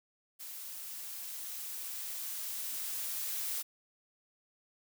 blue noise with level ramp, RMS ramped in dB -45 to -36 dBFS, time 0.39-3.63 s, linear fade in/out 20 ms, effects none

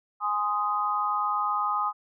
sine chord, Ab major, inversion none, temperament just, 830.6 / 1038.3 / 1245.9 Hz, Ab5 / C6 / Eb6, 0 / -14 / +2 cents, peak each -30 / -31 / -26 dBFS, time 0.2-1.93 s, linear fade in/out 50 ms, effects none

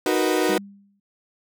35% pulse chord, B major seventh, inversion first, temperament equal, 311.1 / 370 / 466.2 / 493.9 Hz, D#4 / F#4 / A#4 / B4, 0 / 0 / 0 / 0 cents, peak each -22 / -21 / -25 / -25 dBFS, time 0.06-0.58 s, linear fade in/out 2 ms
sine tone with exponential decay, 199.8 Hz, G3, 33 cents sharp, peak -26 dBFS, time 0.49-1 s, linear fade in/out 5 ms, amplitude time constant 110 ms
effects none

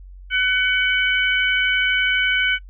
harmonic tone, 752 Hz, F#5, 28 cents sharp, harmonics 2 / 3 / 4, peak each -19 / -21 / -22 dBFS, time 0.3-2.59 s, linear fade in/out 50 ms, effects noise-tail reverb RT60 0.1 s tail -25 dB re dry + added 46 Hz sine -37 dBFS peak until 2.69 s

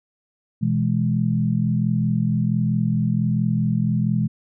sine chord, E major, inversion second, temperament equal with one note detuned, 123.47 / 164.81 / 209.3 Hz, B2 / E3 / G#3, 0 / 0 / +14 cents, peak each -22 dBFS, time 0.61-4.28 s, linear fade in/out 20 ms, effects none

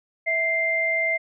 sine tone pair together, 654.5 / 2093 Hz, E5 / C7, -13 / 0 cents, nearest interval octave + minor sixth, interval 2013 cents, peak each -27 / -21 dBFS, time 0.26-1.18 s, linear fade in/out 20 ms, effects none

